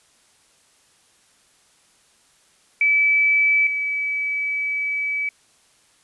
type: tone pair in turn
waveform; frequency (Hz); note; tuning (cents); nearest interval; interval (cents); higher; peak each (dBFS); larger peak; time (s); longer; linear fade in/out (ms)
sine; 2303 / 2291; D7 / D7; -34 / -44; unison; 10; first; -14 / -21; first; 2.81-3.67 / 3.67-5.29; second; 2
effects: white hiss -58 dBFS RMS until 6.03 s + resampled to 24000 Hz